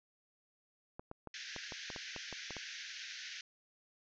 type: clicks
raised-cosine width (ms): 1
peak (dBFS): -31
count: 11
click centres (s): 0.995 / 1.114 / 1.273 / 1.563 / 1.722 / 1.902 / 1.962 / 2.163 / 2.327 / 2.507 / 2.567
type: band-pass noise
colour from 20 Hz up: pink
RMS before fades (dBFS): -47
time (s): 1.34-3.41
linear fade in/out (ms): 2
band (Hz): 1500 to 6400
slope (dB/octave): 96
effects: none